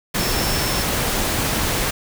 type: tone in noise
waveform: sine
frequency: 5360 Hz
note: E8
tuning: 28 cents sharp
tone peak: -28 dBFS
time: 0.19-0.83 s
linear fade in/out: 10 ms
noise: pink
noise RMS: -21 dBFS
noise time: 0.14-1.91 s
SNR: -10 dB
effects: none